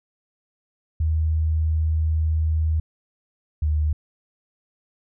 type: tone pair in turn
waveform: sine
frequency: 79 / 76.14 Hz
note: D#2 / D#2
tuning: +27 / -37 cents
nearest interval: minor second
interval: 64 cents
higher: first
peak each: -18 dBFS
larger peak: neither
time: 1-2.8 / 3.62-3.93 s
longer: first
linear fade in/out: 5 ms
effects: none